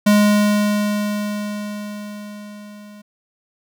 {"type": "tone with level ramp", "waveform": "square", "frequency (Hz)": 207.7, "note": "G#3", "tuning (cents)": 0, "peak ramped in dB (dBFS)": [-10, -39], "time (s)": [0.06, 3.02], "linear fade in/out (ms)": 10, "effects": []}